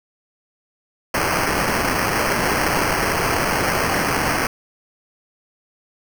violet noise with sample-and-hold, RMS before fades -20 dBFS, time 1.14-4.47 s, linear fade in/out 2 ms, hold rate 3675 Hz, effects none

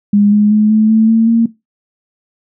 sine tone with pitch steps, 204.7 / 208.6 / 212.7 / 216.7 / 220.9 / 225.2 / 229.5 Hz, G#3 / G#3 / G#3 / A3 / A3 / A3 / A#3, -25 / +8 / +42 / -26 / +7 / +40 / -27 cents, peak -6 dBFS, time 0.13-1.46 s, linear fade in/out 5 ms, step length 190 ms, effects noise-tail reverb RT60 0.2 s tail -18 dB re dry

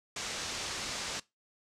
white low-pass noise, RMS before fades -38 dBFS, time 0.16-1.2 s, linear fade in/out 5 ms, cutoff 7000 Hz, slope 24 dB/octave, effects noise-tail reverb RT60 0.2 s tail -20 dB re dry + low-pass 12000 Hz 12 dB/octave

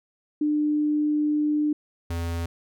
sine / square tone pair in turn, 299.4 / 84.43 Hz, D4 / E2, +33 / +42 cents, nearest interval octave + minor seventh, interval 2191 cents, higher first, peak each -20 / -27 dBFS, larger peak first, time 0.41-1.73 / 2.1-2.46 s, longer first, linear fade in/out 5 ms, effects none

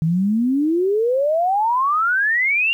sine exponential sweep, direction up, 155 to 2827 Hz, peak -15 dBFS, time 0.02-2.73 s, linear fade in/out 0 ms, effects 9-bit

